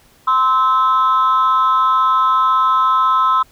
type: tone pair together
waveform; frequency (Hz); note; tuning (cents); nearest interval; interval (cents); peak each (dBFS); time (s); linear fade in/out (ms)
sine; 1038.1 / 1300; C6 / E6; -14 / -24; major third; 390; -12; 0.27-3.43; 10
effects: tanh soft clip ceiling -7 dBFS + pink hiss -51 dBFS RMS until 3.51 s